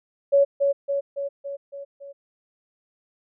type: tone with echo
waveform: sine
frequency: 560 Hz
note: C#5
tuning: 18 cents sharp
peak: -13 dBFS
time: 0.32-0.45 s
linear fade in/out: 20 ms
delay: 280 ms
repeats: 6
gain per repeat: -4 dB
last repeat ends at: 2.13 s
effects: none